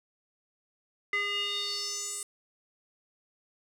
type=tone with band-pass filter sweep; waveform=square; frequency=407 Hz; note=G#4; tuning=35 cents flat; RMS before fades=-33 dBFS; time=1.13-2.23 s; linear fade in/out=2 ms; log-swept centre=2000 to 8900 Hz; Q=4.9; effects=none